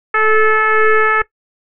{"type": "tone with frequency modulation", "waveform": "sine", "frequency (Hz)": 869, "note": "A5", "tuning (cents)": -22, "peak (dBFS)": -8, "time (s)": [0.14, 1.22], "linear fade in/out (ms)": 5, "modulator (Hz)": 434, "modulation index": 2.6, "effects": ["noise-tail reverb RT60 0.1 s tail -18 dB re dry"]}